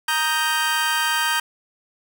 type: chord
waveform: 25% pulse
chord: Eb major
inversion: second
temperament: equal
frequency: 932.3 / 1244.5 / 1568 Hz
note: Bb5 / Eb6 / G6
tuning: 0 / 0 / 0 cents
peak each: -20 / -23 / -18 dBFS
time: 0.08-1.4 s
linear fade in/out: 5 ms
effects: none